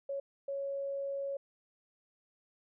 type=tone bursts at uneven times; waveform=sine; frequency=554.4 Hz; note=C#5; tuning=in tune; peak=-34 dBFS; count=2; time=0.09-0.2 / 0.48-1.37 s; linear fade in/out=5 ms; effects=none